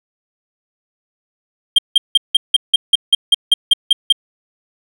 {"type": "tone bursts", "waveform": "triangle", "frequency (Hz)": 3194, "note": "G7", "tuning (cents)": 32, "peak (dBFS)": -4, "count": 13, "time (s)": [1.76, 4.125], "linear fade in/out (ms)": 5, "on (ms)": 25, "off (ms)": 170, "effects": []}